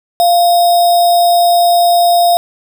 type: tone with sample-and-hold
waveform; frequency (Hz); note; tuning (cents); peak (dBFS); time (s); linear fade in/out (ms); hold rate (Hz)
sine; 695; F5; -9; -6; 0.2-2.37; 0; 4410
effects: none